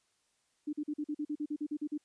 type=tone bursts; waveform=sine; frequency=298.2 Hz; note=D4; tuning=27 cents sharp; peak=-32 dBFS; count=13; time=0.67-1.979 s; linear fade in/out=10 ms; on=61 ms; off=43 ms; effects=white hiss -75 dBFS RMS until 2.04 s + resampled to 22050 Hz